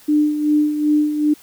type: tone with tremolo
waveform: sine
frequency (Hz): 299.6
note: D4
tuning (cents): +35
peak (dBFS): -11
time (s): 0.08-1.34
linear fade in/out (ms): 10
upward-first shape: sine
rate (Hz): 2.6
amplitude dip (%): 60
effects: white hiss -47 dBFS RMS until 1.42 s